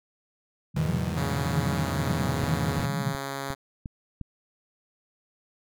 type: band-pass noise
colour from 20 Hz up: pink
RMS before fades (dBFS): -30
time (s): 0.74-3.14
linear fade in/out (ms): 20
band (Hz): 130 to 190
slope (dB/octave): 48
type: chord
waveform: sawtooth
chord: E major seventh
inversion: none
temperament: equal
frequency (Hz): 82.41 / 103.83 / 123.47 / 155.56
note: E2 / G#2 / B2 / D#3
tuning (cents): 0 / 0 / 0 / 0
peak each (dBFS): -28 / -32 / -32 / -33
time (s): 0.76-2.86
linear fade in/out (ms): 5
type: tone with vibrato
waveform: 5% pulse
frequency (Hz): 138.59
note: C#3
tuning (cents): 0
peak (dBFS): -20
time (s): 1.16-3.55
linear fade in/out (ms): 20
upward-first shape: square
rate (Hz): 0.8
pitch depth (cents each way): 11
type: click train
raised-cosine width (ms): 5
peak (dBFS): -23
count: 6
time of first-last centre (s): 2.44-4.213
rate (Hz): 2.82
effects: none